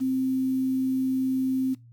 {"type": "tone with quantisation", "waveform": "sine", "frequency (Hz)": 261.6, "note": "C4", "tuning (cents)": 0, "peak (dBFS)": -22, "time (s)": [0, 1.75], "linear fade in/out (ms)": 20, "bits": 8, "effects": ["noise-tail reverb RT60 0.2 s tail -19 dB re dry", "added 118 Hz sine -48 dBFS peak until 1.92 s"]}